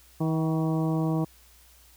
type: harmonic tone with a mistuned harmonic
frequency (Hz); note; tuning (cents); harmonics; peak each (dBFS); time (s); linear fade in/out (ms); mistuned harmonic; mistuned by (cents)
160; D#3; +49; 1 / 2 / 3 / 4 / 5 / 6 / 7; -25 / -28 / -36 / -37 / -39 / -41 / -42; 0.2-1.25; 10; 5; -48
effects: added 60 Hz sine -57 dBFS peak until 1.96 s + white hiss -57 dBFS RMS until 1.96 s